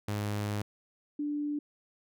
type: tone pair in turn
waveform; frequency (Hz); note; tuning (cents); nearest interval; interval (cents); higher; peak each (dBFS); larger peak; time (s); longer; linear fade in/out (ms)
sawtooth / sine; 103.83 / 293.7; G#2 / D4; 0 / 0; octave + tritone; 1800; second; -27 / -30; first; 0.08-0.62 / 1.19-1.59; first; 5
effects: none